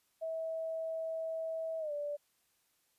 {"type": "tone with pitch glide", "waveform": "sine", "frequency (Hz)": [648, 584], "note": ["E5", "D5"], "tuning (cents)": [-30, -10], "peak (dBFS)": -35, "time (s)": [0.21, 2.17], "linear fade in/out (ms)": 20, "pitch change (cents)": -180, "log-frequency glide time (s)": [1.79, 1.92], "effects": ["white hiss -75 dBFS RMS until 2.98 s", "resampled to 32000 Hz"]}